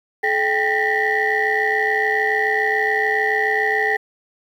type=tone cluster; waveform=sine; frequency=429.4 / 787 / 1804 / 1896 / 1963 Hz; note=A4 / G5 / A6 / A#6 / B6; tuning=-42 / +7 / +43 / +29 / -11 cents; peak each=-22 dBFS; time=0.23-3.97 s; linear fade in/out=10 ms; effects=tanh soft clip ceiling -9 dBFS + 8-bit